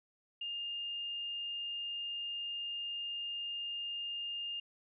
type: tone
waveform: sine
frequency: 2818 Hz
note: F7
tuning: 15 cents sharp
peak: -37 dBFS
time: 0.41-4.6 s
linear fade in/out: 5 ms
effects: none